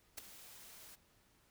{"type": "noise with ADSR envelope", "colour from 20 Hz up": "white", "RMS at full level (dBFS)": -42, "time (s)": [0.17, 0.96], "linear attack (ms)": 13, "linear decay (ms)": 10, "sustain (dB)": -14, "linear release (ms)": 20, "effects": ["pink hiss -71 dBFS RMS until 1.5 s"]}